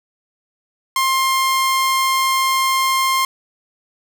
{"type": "tone", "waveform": "sawtooth", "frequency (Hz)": 1059, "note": "C6", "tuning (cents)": 21, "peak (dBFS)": -11, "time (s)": [0.96, 3.25], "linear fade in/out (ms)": 2, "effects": []}